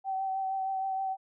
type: tone with vibrato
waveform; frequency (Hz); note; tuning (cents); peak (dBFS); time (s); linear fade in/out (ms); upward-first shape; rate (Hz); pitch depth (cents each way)
sine; 768; G5; -36; -29; 0.04-1.17; 50; triangle; 6.4; 23
effects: none